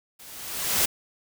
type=noise with level ramp; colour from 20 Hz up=white; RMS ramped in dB=-47 to -20 dBFS; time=0.19-0.86 s; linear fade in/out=10 ms; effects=none